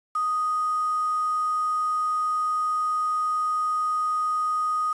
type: tone with quantisation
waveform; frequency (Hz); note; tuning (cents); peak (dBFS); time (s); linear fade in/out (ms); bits
sine; 1244.5; D#6; 0; -22; 0.15-4.93; 5; 7
effects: resampled to 24000 Hz